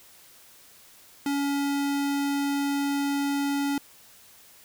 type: tone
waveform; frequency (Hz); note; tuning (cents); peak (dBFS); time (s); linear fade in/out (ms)
square; 281.9; C#4; +29; -25; 1.26-3.78; 2
effects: white hiss -53 dBFS RMS until 4.64 s